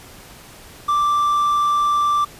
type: tone with quantisation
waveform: triangle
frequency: 1174.7 Hz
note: D6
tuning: in tune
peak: -13 dBFS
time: 0.88-2.25 s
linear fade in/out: 10 ms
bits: 7
effects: pink hiss -42 dBFS RMS until 2.39 s + resampled to 32000 Hz